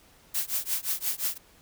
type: noise with tremolo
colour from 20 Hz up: blue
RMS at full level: -26 dBFS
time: 0.34-1.38 s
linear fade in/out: 10 ms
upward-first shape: triangle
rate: 5.7 Hz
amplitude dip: 100%
effects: pink hiss -58 dBFS RMS until 1.61 s